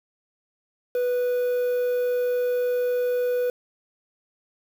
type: tone with quantisation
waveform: triangle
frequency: 492.9 Hz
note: B4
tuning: 3 cents flat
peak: -19 dBFS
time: 0.95-3.5 s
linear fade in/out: 2 ms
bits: 7
effects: none